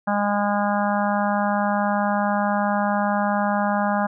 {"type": "harmonic tone", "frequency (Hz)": 204.6, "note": "G#3", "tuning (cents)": -26, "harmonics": [1, 3, 4, 5, 6, 7, 8], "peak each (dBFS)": [-23, -26, -24, -29, -31, -31, -32], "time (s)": [0.07, 4.07], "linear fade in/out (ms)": 10, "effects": []}